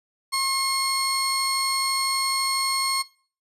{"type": "tone pair together", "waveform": "30% pulse", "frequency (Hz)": [1071, 4336], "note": ["C6", "C#8"], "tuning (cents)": [40, -39], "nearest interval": "2 octaves", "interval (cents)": 2421, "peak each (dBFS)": -22, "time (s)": [0.32, 3.03], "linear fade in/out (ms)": 20, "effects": ["noise-tail reverb RT60 0.4 s tail -19 dB re dry", "resampled to 32000 Hz"]}